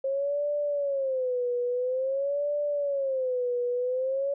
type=tone with vibrato; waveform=sine; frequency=534 Hz; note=C5; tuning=35 cents sharp; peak=-25 dBFS; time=0.04-4.34 s; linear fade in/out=5 ms; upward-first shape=sine; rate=0.49 Hz; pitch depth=160 cents each way; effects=none